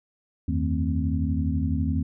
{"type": "tone cluster", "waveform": "sine", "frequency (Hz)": [81.6, 93.6, 158, 224, 263.1], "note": ["E2", "F#2", "D#3", "A3", "C4"], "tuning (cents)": [-17, 20, 27, 31, 10], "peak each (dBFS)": [-25, -33, -30, -30, -29], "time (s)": [0.48, 2.03], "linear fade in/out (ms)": 5, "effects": []}